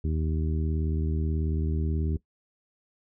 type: harmonic tone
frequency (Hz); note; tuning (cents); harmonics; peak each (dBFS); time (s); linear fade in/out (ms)
78.4; D#2; +14; 1 / 2 / 3 / 4 / 5; -26 / -32 / -36 / -38 / -40; 0.04-2.17; 5
effects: noise-tail reverb RT60 0.1 s tail -18 dB re dry